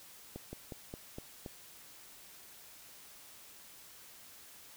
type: slowing click train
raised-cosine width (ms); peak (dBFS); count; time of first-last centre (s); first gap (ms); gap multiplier
2; -29; 6; 0.36-1.462; 170; 1.13
effects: white hiss -55 dBFS RMS until 4.76 s